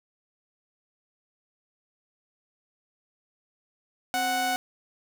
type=tone pair together; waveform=sawtooth; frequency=262 / 740 Hz; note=C4 / F#5; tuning=+2 / 0 cents; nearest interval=octave + tritone; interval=1798 cents; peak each=-31 / -21 dBFS; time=4.14-4.56 s; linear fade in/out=0 ms; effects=none